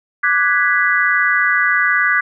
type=chord; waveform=sine; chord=G# half-diminished seventh; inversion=second; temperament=equal; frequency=1174.7 / 1480 / 1661.2 / 1975.5 Hz; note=D6 / F#6 / G#6 / B6; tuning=0 / 0 / 0 / 0 cents; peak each=-20 / -17 / -17 / -17 dBFS; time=0.23-2.21 s; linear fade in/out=10 ms; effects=none